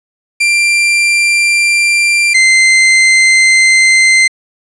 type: tone pair in turn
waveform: 40% pulse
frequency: 2370 / 2077 Hz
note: D7 / C7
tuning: +15 / -13 cents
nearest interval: major second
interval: 228 cents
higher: first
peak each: -7 / -4 dBFS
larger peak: second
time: 0.4-2.34 / 2.34-4.28 s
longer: neither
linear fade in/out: 10 ms
effects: resampled to 22050 Hz + 7-bit